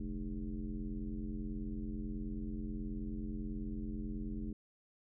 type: tone with frequency modulation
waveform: sine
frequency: 125 Hz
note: B2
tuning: 21 cents sharp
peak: -37 dBFS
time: 0-4.53 s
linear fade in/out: 5 ms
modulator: 89.5 Hz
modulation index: 2
effects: none